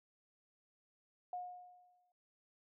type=tone with exponential decay; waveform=sine; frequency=720 Hz; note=F#5; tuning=47 cents flat; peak=-38 dBFS; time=1.33-2.12 s; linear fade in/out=2 ms; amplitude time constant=170 ms; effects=none